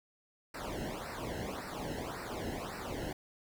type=noise with flanger; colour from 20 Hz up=brown; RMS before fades=-40 dBFS; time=0.54-3.13 s; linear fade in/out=5 ms; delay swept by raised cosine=0.3 to 0.86 ms; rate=1.8 Hz; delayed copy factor=-1; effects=none